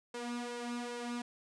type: tone with flanger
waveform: sawtooth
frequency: 240.6 Hz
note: B3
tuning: 45 cents flat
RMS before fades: -40 dBFS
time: 0.14-1.22 s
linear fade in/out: 5 ms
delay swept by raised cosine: 1.9 to 3.4 ms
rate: 2.5 Hz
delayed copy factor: +0.65
effects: resampled to 22050 Hz